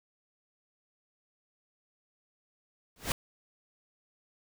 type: noise with exponential growth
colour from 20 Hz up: pink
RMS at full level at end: -25 dBFS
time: 2.96-3.12 s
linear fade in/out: 2 ms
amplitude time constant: 33 ms
effects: none